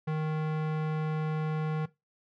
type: tone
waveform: square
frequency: 155.56 Hz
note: D#3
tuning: in tune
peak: -29 dBFS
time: 0.07-1.86 s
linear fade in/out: 10 ms
effects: noise-tail reverb RT60 0.2 s tail -18 dB re dry + low-pass 2000 Hz 12 dB/octave